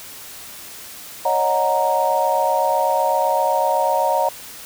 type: chord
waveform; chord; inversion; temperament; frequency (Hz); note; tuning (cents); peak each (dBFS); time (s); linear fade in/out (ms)
sine; D# minor seventh; third; equal with one note detuned; 554.4 / 622.3 / 735.3 / 932.3; C#5 / D#5 / F#5 / A#5; 0 / 0 / -11 / 0; -22 / -22 / -22 / -19; 1.25-4.29; 5
effects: white hiss -37 dBFS RMS until 4.65 s